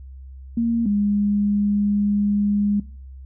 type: tone pair in turn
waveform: sine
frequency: 231.9 / 204.7 Hz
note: A#3 / G#3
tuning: -9 / -25 cents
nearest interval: major second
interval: 216 cents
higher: first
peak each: -17 dBFS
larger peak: neither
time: 0.57-0.86 / 0.86-2.8 s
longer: second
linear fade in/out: 5 ms
effects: noise-tail reverb RT60 0.4 s tail -19 dB re dry + added 66 Hz sine -36 dBFS peak until 3.25 s